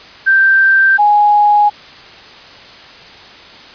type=tone pair in turn; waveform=sine; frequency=1568 / 830.6 Hz; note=G6 / G#5; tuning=0 / 0 cents; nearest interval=major seventh; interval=1100 cents; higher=first; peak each=-6 dBFS; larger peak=neither; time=0.26-0.98 / 0.98-1.7 s; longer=neither; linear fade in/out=20 ms; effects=white hiss -36 dBFS RMS until 3.74 s + resampled to 11025 Hz